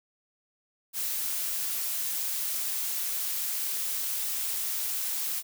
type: noise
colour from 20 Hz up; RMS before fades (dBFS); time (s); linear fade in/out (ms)
blue; -31; 0.93-5.43; 50
effects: none